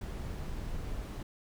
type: noise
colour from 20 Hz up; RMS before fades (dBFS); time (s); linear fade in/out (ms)
brown; -38; 0.01-1.23; 5
effects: none